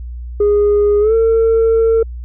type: tone with pitch glide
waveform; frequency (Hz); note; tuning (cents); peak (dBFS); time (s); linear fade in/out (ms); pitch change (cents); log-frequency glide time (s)
sine; 412.4 to 452.3; G#4 to A4; -12 to +48; -7; 0.4-2.03; 5; +160; 1-1.14
effects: tanh soft clip ceiling -7 dBFS + added 60 Hz sine -24 dBFS peak until 2.24 s